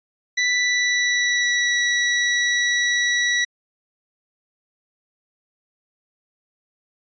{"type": "tone with pitch glide", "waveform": "sawtooth", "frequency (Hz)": [1977, 1941.9], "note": ["B6", "B6"], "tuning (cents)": [1, -30], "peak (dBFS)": -14, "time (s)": [0.37, 3.45], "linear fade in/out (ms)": 10, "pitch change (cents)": -31, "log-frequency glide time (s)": [0.51, 1.78], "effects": ["resampled to 16000 Hz"]}